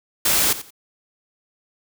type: noise with echo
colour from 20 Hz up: white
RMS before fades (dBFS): -18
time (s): 0.25-0.53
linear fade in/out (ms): 5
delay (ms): 88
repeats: 2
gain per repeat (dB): -14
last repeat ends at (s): 0.706
effects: none